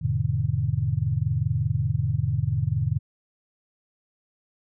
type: chord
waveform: sine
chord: E dominant seventh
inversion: none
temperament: just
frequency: 82.41 / 103.01 / 123.61 / 148.33 Hz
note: E2 / G#2 / B2 / D3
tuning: 0 / -14 / +2 / +18 cents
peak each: -31 / -26 / -26 / -27 dBFS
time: 0.01-2.99 s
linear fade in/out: 20 ms
effects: none